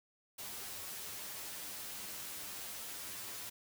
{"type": "noise with comb filter", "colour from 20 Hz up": "white", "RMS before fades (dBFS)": -45, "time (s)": [0.38, 3.5], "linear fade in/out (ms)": 10, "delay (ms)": 10, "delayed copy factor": 0.55, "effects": []}